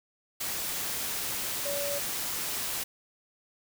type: tone in noise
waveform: sine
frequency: 570 Hz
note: C#5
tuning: 48 cents sharp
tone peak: -32 dBFS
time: 1.65-1.99 s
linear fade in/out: 10 ms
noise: white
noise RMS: -33 dBFS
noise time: 0.4-2.84 s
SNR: -2 dB
effects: none